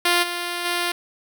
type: tone with level steps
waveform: 5% pulse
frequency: 349.5 Hz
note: F4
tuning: 1 cent sharp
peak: -5 / -14 / -10 dBFS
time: 0.05-0.92 s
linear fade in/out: 5 ms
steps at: 0.22 / 0.64 s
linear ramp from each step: 20 ms
effects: none